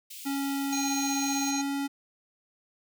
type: high-pass noise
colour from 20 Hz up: white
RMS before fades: -43 dBFS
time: 0.1-1.51 s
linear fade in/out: 10 ms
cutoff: 2300 Hz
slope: 48 dB/octave
type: tone with pitch glide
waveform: square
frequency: 277.2 to 279 Hz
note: C#4 to C#4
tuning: 0 to +11 cents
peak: -29 dBFS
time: 0.25-1.88 s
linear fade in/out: 20 ms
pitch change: +11 cents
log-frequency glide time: 1.34-1.75 s
type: harmonic tone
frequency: 816 Hz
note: G#5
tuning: 31 cents flat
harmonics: 1 / 3 / 5 / 7 / 8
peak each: -36 / -40 / -37 / -42 / -33 dBFS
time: 0.72-1.62 s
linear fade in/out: 10 ms
effects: none